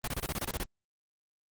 pink noise bursts, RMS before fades -33 dBFS, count 10, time 0.04-0.634 s, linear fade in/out 2 ms, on 36 ms, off 26 ms, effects Opus 24 kbps

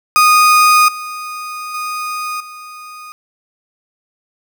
35% pulse tone with level steps, 1237 Hz, D#6, 10 cents flat, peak -5 / -22 / -18 / -29 dBFS, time 0.16-3.12 s, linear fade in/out 0 ms, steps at 0.88 / 1.74 / 2.4 s, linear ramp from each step 5 ms, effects none

